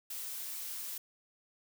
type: noise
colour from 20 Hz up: blue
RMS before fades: -41 dBFS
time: 0.1-0.98 s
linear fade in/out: 5 ms
effects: none